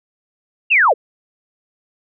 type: linear sweep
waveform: sine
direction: down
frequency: 2849 to 370 Hz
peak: -9 dBFS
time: 0.7-0.94 s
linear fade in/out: 20 ms
effects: none